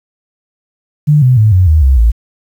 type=tone with pitch steps; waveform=sine; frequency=149.2 / 126.92 / 107.97 / 91.84 / 78.13 / 66.46 / 56.54 Hz; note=D3 / B2 / A2 / F#2 / D#2 / C2 / A1; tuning=+28 / +48 / -32 / -12 / +8 / +28 / +48 cents; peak=-4 dBFS; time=1.07-2.12 s; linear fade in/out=20 ms; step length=150 ms; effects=7-bit